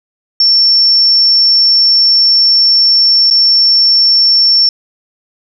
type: tone with dropouts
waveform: sine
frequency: 5430 Hz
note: F8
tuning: 50 cents flat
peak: -5 dBFS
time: 0.4-4.69 s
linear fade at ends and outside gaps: 2 ms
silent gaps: 3.302-3.309 s
effects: none